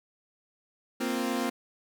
sawtooth chord, Bb suspended second, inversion none, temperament equal, 233.1 / 261.6 / 349.2 Hz, Bb3 / C4 / F4, 0 / 0 / 0 cents, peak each -28 / -27 / -31 dBFS, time 1-1.5 s, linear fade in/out 10 ms, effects none

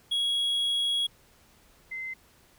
triangle / sine tone pair in turn, 3322 / 2066 Hz, G#7 / C7, 0 / -22 cents, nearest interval minor sixth, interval 822 cents, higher first, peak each -23 / -33 dBFS, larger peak first, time 0.11-1.07 / 1.91-2.14 s, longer first, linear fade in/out 10 ms, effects pink hiss -60 dBFS RMS until 2.58 s

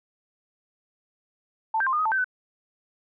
sine tone with pitch steps, 886 / 1578 / 1051 / 1217 / 1258 / 883 / 1549 / 1504 Hz, A5 / G6 / C6 / D#6 / D#6 / A5 / G6 / F#6, +12 / +11 / +7 / -39 / +19 / +6 / -21 / +28 cents, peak -21 dBFS, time 1.74-2.244 s, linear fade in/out 5 ms, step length 63 ms, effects none

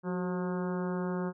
harmonic tone with a mistuned harmonic, 179.5 Hz, F3, 48 cents sharp, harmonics 1 / 2 / 3 / 4 / 5 / 6 / 7 / 8 / 9, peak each -32 / -36 / -41 / -48 / -44 / -46 / -48 / -48 / -52 dBFS, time 0.03-1.33 s, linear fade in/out 50 ms, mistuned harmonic 2, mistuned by +50 cents, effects none

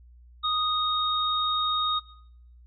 sine tone pair together, 1244.5 / 3729 Hz, D#6 / A#7, 0 / 0 cents, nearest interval octave + perfect fifth, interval 1900 cents, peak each -26 dBFS, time 0.43-2 s, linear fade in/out 20 ms, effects noise-tail reverb RT60 0.7 s tail -19 dB re dry + added 60 Hz sine -49 dBFS peak until 2.66 s

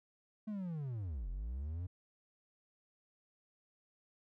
triangle linear two-way sweep, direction down then up, 220 to 41.2 to 93.1 Hz, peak -36 dBFS, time 0.47-1.87 s, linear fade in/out 10 ms, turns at 1.29 s, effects none

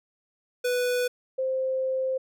square / sine tone pair in turn, 493.9 / 523.3 Hz, B4 / C5, 0 / 0 cents, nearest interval minor second, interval 100 cents, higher second, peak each -24 dBFS, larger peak neither, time 0.64-1.08 / 1.38-2.18 s, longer second, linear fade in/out 10 ms, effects none

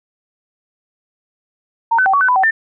sine tone with pitch steps, 919 / 1515 / 772 / 1126 / 1512 / 997 / 763 / 1792 Hz, A#5 / F#6 / G5 / C#6 / F#6 / B5 / G5 / A6, -25 / +40 / -27 / +27 / +37 / +16 / -47 / +31 cents, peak -10 dBFS, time 1.91-2.51 s, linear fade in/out 10 ms, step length 75 ms, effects none

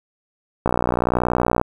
click train, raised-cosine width 1 ms, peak -4 dBFS, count 59, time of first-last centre 0.66-1.614 s, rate 60.8 Hz, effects 7-bit

